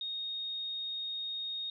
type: tone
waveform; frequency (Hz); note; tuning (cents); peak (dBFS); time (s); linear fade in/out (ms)
sine; 3719; A#7; -5; -35; 0.01-1.7; 2
effects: none